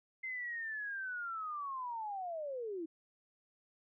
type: linear sweep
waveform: sine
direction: down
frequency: 2086 to 311.1 Hz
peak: -38 dBFS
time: 0.23-2.86 s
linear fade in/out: 10 ms
effects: none